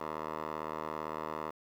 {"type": "tone with band-pass filter", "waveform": "10% pulse", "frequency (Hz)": 77.78, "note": "D#2", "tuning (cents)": 0, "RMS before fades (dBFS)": -39, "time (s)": [0, 1.51], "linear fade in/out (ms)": 10, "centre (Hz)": 880, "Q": 2.5, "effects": ["10-bit"]}